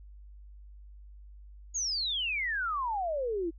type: exponential sweep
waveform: sine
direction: down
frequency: 6820 to 318.1 Hz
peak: -29 dBFS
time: 1.74-3.51 s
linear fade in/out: 20 ms
effects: added 50 Hz sine -47 dBFS peak until 3.58 s